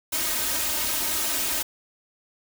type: noise with comb filter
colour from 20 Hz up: white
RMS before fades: -26 dBFS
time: 0.12-1.63 s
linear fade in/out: 10 ms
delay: 3.2 ms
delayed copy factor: +0.95
effects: none